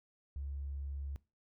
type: tone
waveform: triangle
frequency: 69.8 Hz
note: C#2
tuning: 13 cents sharp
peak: -34 dBFS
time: 0.36-1.16 s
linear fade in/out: 0 ms
effects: noise-tail reverb RT60 0.3 s tail -23 dB re dry + tanh soft clip ceiling -36 dBFS